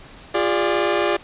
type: chord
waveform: sawtooth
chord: D diminished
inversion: first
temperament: equal with one note detuned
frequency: 349.2 / 407.5 / 587.3 Hz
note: F4 / Ab4 / D5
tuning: 0 / -33 / 0 cents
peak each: -18 dBFS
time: 0.34-1.17 s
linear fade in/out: 10 ms
effects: pink hiss -43 dBFS RMS until 1.23 s + resampled to 8000 Hz